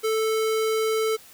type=tone; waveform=square; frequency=440 Hz; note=A4; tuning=in tune; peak=-22 dBFS; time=0.03-1.17 s; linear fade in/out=20 ms; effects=white hiss -49 dBFS RMS until 1.33 s